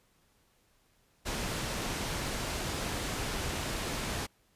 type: low-pass noise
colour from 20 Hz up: pink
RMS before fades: -35 dBFS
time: 1.25-4.27 s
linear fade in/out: 20 ms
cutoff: 9400 Hz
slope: 12 dB/octave
effects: pink hiss -69 dBFS RMS until 4.55 s + resampled to 32000 Hz